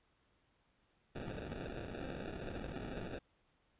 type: noise with sample-and-hold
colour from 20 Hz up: white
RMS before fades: -44 dBFS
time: 1.15-3.19 s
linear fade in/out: 5 ms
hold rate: 1050 Hz
effects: pink hiss -75 dBFS RMS until 3.79 s + resampled to 8000 Hz